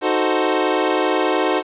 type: chord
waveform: 25% pulse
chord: D# diminished seventh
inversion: none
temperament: equal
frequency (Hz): 311.1 / 370 / 440 / 523.3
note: D#4 / F#4 / A4 / C5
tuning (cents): 0 / 0 / 0 / 0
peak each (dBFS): -18 / -17 / -19 / -19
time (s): 0.01-1.63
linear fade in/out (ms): 50
effects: resampled to 8000 Hz + 8-bit